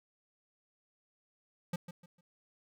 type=tone with echo; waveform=square; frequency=174.9 Hz; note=F3; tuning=3 cents sharp; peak=-33 dBFS; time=1.73-1.76 s; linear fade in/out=5 ms; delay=150 ms; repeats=3; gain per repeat=-11 dB; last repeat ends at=2.21 s; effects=none